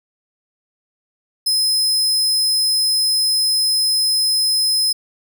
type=tone; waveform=sawtooth; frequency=5100 Hz; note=D#8; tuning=42 cents sharp; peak=-12 dBFS; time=1.46-4.93 s; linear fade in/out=10 ms; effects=none